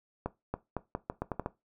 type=accelerating click train; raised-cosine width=1 ms; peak=-18 dBFS; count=9; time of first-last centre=0.26-1.461 s; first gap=280 ms; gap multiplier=0.81; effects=noise-tail reverb RT60 0.2 s tail -17 dB re dry